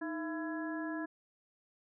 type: harmonic tone with a mistuned harmonic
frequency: 334.8 Hz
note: E4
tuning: 27 cents sharp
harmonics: 1 / 2 / 3 / 4 / 5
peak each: -37 / -45 / -47 / -52 / -44 dBFS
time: 0.01-1.06 s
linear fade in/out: 10 ms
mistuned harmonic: 1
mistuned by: -110 cents
effects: none